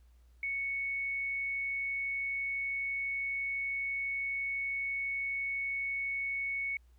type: tone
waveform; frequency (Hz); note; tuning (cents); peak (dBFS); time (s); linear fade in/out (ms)
sine; 2217; C#7; 0; -32; 0.43-6.77; 2
effects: added 60 Hz sine -58 dBFS peak until 6.98 s + pink hiss -75 dBFS RMS until 6.98 s